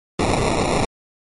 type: noise with sample-and-hold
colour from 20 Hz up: blue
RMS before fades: -19 dBFS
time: 0.19-0.85 s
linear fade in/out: 5 ms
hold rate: 1575 Hz
effects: MP3 48 kbps